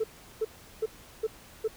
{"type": "tone bursts", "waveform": "sine", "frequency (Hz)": 440, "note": "A4", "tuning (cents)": 0, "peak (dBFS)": -23, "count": 5, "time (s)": [0, 1.68], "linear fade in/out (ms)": 10, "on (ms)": 40, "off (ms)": 370, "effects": ["tanh soft clip ceiling -22 dBFS", "pink hiss -52 dBFS RMS until 1.76 s"]}